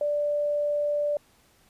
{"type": "tone", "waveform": "sine", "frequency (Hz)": 587, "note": "D5", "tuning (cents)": -1, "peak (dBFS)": -23, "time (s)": [0.01, 1.17], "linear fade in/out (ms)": 2, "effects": ["pink hiss -61 dBFS RMS until 1.69 s", "resampled to 32000 Hz"]}